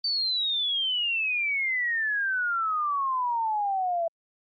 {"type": "exponential sweep", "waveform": "sine", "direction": "down", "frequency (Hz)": [4610, 659.3], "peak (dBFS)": -24, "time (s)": [0.04, 4.08], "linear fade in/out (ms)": 5, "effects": ["Opus 48 kbps"]}